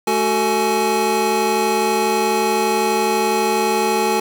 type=tone cluster; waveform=square; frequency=217.4 / 374.3 / 446.3 / 842 Hz; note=A3 / F#4 / A4 / G#5; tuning=-21 / +20 / +25 / +24 cents; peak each=-26 / -22 / -22 / -20 dBFS; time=0.07-4.2 s; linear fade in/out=5 ms; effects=8-bit